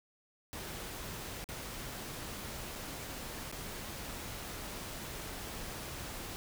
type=noise with dropouts; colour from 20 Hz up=pink; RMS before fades=-43 dBFS; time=0.53-6.36 s; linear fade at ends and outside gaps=0 ms; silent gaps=1.442-1.489 / 2.754-2.758 / 3.515-3.525 s; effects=none